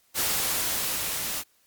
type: noise with level ramp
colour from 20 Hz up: white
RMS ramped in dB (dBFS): -25 to -31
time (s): 0.14-1.44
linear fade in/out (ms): 50
effects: white hiss -65 dBFS RMS until 1.66 s + Opus 48 kbps